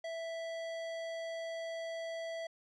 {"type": "tone", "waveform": "square", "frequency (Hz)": 659.3, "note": "E5", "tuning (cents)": 0, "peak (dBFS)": -39, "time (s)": [0.04, 2.47], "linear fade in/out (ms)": 5, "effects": ["low-pass 5000 Hz 12 dB/octave"]}